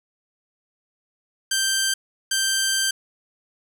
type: tone bursts at uneven times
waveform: 10% pulse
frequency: 1568 Hz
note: G6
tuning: in tune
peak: -11 dBFS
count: 2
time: 1.51-1.94 / 2.31-2.91 s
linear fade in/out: 5 ms
effects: none